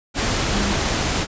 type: tone in noise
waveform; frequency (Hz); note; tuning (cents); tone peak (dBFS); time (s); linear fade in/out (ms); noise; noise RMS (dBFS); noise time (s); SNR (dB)
sine; 200; G3; +35; -23; 0.51-0.75; 50; pink; -21; 0.14-1.27; -5
effects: resampled to 16000 Hz